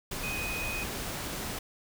sine tone in noise, 2501 Hz, D#7, 8 cents sharp, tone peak -34 dBFS, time 0.23-0.84 s, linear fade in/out 5 ms, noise pink, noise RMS -36 dBFS, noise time 0.11-1.59 s, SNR -1 dB, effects none

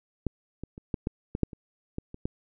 clicks, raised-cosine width 3 ms, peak -14 / -23 / -29 / -15 / -15 / -17 / -9 / -29 / -19 / -27 / -16 dBFS, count 11, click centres 0.267 / 0.636 / 0.779 / 0.942 / 1.071 / 1.351 / 1.433 / 1.532 / 1.984 / 2.144 / 2.255 s, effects none

